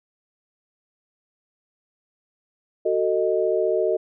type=chord; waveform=sine; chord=D# diminished; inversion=first; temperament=just; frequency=373.4 / 448 / 622.3 Hz; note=F#4 / A4 / D#5; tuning=+16 / +31 / 0 cents; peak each=-23 dBFS; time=2.85-3.97 s; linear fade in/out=10 ms; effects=none